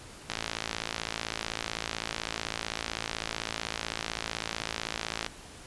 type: click train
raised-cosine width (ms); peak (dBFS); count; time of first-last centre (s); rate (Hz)
0.2; -13; 278; 0.3-5.264; 55.8
effects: pink hiss -48 dBFS RMS until 5.66 s + resampled to 24000 Hz